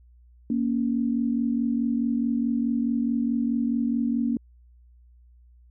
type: tone pair together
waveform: sine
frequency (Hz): 234.1 / 278.8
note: A#3 / C#4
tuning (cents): +8 / +10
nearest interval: minor third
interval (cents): 302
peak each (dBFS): -23 / -27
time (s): 0.5-4.37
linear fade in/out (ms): 2
effects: added 60 Hz sine -51 dBFS peak until 5.7 s